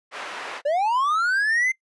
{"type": "band-pass noise", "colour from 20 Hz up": "white", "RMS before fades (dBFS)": -34, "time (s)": [0.11, 0.62], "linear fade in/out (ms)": 50, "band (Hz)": [510, 1900], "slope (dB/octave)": 12}
{"type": "linear sweep", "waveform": "triangle", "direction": "up", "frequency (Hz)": [553, 2093], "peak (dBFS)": -17, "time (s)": [0.65, 1.72], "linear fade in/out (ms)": 10}
{"effects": ["noise-tail reverb RT60 0.1 s tail -22 dB re dry", "resampled to 24000 Hz"]}